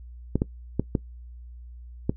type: clicks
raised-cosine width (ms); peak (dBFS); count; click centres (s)
3; -9; 5; 0.356 / 0.419 / 0.796 / 0.952 / 2.095
effects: noise-tail reverb RT60 0.1 s tail -20 dB re dry + added 60 Hz sine -40 dBFS peak until 2.16 s